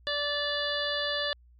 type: harmonic tone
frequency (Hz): 582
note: D5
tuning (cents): -16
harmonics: 1 / 2 / 3 / 5 / 6 / 7 / 8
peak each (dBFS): -33 / -39 / -33 / -38 / -33 / -38 / -39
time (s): 0.07-1.33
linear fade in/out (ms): 0
effects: added 60 Hz sine -54 dBFS peak until 1.59 s + MP3 48 kbps